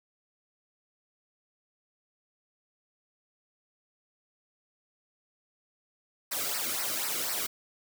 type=noise with flanger; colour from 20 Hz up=white; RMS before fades=-32 dBFS; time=6.31-7.47 s; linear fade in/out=10 ms; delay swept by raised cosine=0.29 to 1.18 ms; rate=4 Hz; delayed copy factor=-0.8; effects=none